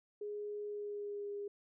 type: tone with pitch glide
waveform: sine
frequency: 415.3 to 407 Hz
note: G#4 to G#4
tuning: 0 to -35 cents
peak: -39 dBFS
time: 0.21-1.48 s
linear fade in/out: 5 ms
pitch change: -35 cents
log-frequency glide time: 0.66-1.3 s
effects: none